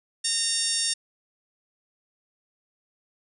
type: harmonic tone with a mistuned harmonic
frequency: 917 Hz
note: A#5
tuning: 29 cents flat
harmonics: 2 / 3 / 4 / 5 / 6 / 7 / 8 / 9 / 10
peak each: -39 / -39 / -32 / -34 / -28 / -36 / -34 / -37 / -28 dBFS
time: 0.24-0.94 s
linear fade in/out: 10 ms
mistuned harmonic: 3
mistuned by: +21 cents
effects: none